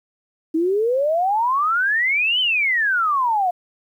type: exponential two-way sweep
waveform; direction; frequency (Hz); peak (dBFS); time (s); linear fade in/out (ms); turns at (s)
sine; up then down; 311.4 to 3100 to 695; -16; 0.54-3.51; 10; 2.4
effects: 9-bit